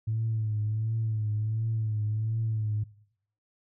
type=tone with vibrato; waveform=sine; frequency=109.3 Hz; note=A2; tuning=11 cents flat; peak=-25 dBFS; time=0.07-2.84 s; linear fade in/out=10 ms; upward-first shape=triangle; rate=1.4 Hz; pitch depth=61 cents each way; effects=noise-tail reverb RT60 0.7 s tail -21 dB re dry + tanh soft clip ceiling -21 dBFS